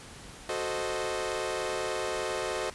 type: chord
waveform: sawtooth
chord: F# diminished seventh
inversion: none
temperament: equal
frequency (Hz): 370 / 440 / 523.3 / 622.3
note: F#4 / A4 / C5 / Eb5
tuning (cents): 0 / 0 / 0 / 0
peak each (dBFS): -32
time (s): 0.49-2.7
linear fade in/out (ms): 2
effects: pink hiss -47 dBFS RMS until 2.74 s + resampled to 24000 Hz